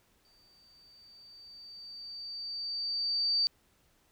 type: tone with exponential growth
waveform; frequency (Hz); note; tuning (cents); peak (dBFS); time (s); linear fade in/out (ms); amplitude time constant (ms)
sine; 4621; D8; -29; -24; 0.25-3.47; 0; 700
effects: pink hiss -69 dBFS RMS until 4.11 s